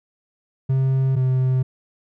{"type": "tone pair in turn", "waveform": "triangle", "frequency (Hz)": [132.9, 129.42], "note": ["C3", "C3"], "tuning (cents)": [27, -19], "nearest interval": "unison", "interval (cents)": 46, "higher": "first", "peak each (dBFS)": -14, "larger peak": "neither", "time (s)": [[0.69, 1.16], [1.16, 1.63]], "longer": "neither", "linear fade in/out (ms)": 10, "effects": []}